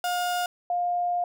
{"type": "tone pair in turn", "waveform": ["35% pulse", "sine"], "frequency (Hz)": [713, 706.4], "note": ["F5", "F5"], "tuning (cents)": [36, 20], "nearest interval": "unison", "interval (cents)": 16, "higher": "first", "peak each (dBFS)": -23, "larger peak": "neither", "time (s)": [[0.04, 0.46], [0.7, 1.24]], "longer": "second", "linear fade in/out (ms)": 2, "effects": []}